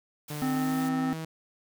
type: noise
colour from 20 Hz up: white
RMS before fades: -44 dBFS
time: 0.28-0.89 s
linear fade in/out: 5 ms
type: tone with pitch glide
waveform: sawtooth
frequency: 148.9 to 160.51 Hz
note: D3 to E3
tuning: +24 to -46 cents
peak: -30 dBFS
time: 0.3-1.25 s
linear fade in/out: 5 ms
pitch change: +130 cents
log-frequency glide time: 0.51-0.82 s
type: harmonic tone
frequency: 260.5 Hz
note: C4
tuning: 7 cents flat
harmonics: 1 / 3 / 5 / 7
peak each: -26 / -36 / -40 / -43 dBFS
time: 0.42-1.13 s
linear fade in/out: 0 ms
effects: none